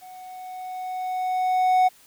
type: tone with level ramp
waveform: triangle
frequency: 740 Hz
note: F#5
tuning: in tune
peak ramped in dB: -39 to -12 dBFS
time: 0.01-1.89 s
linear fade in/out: 20 ms
effects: white hiss -54 dBFS RMS until 2.06 s